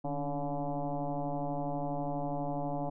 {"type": "tone with frequency modulation", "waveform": "sine", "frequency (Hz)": 281.9, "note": "C#4", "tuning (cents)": 29, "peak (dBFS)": -31, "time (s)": [0.04, 2.9], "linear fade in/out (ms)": 10, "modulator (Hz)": 144, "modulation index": 3.9, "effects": []}